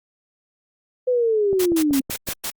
sine linear sweep, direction down, 510 to 261.6 Hz, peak -16 dBFS, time 1.07-2.01 s, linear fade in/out 10 ms
click train, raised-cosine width 2 ms, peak -17 dBFS, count 5, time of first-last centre 1.53-2.288 s, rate 5.28 Hz
white noise bursts, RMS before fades -27 dBFS, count 6, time 1.59-2.505 s, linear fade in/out 10 ms, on 70 ms, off 99 ms
effects Opus 32 kbps

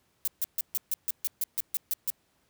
violet noise bursts, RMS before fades -28 dBFS, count 12, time 0.25-2.102 s, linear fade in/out 0 ms, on 26 ms, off 140 ms, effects pink hiss -70 dBFS RMS until 2.49 s + high-pass 60 Hz 12 dB/octave

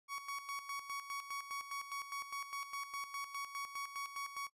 30% pulse tone with tremolo, 1120 Hz, C#6, 18 cents sharp, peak -37 dBFS, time 0.08-4.5 s, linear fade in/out 50 ms, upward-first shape square, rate 4.9 Hz, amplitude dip 65%, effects noise-tail reverb RT60 0.1 s tail -22 dB re dry + resampled to 32000 Hz

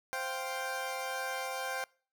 20% pulse chord, C suspended fourth, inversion none, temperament equal, 523.3 / 698.5 / 784 Hz, C5 / F5 / G5, 0 / 0 / 0 cents, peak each -34 / -38 / -33 dBFS, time 0.13-1.84 s, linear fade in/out 0 ms, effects noise-tail reverb RT60 0.4 s tail -24 dB re dry

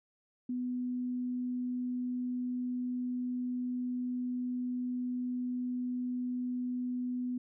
sine tone, 248.7 Hz, B3, 12 cents sharp, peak -32 dBFS, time 0.49-7.38 s, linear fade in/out 5 ms, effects none

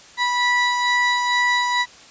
35% pulse tone pair together, 979.4 / 1961 Hz, B5 / B6, -15 / -13 cents, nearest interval octave, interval 1202 cents, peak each -18 dBFS, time 0.17-1.86 s, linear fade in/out 50 ms, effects white hiss -45 dBFS RMS until 2.1 s + resampled to 16000 Hz

